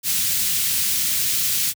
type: band-stop noise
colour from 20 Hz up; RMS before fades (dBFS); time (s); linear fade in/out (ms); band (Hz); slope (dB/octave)
white; -21; 0.03-1.74; 50; 160 to 2600; 12
effects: high-pass 80 Hz 12 dB/octave